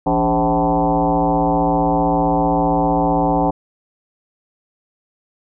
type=tone with frequency modulation; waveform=sine; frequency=523.3 Hz; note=C5; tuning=in tune; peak=-13 dBFS; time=0.06-3.51 s; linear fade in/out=10 ms; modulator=118 Hz; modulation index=3.3; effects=none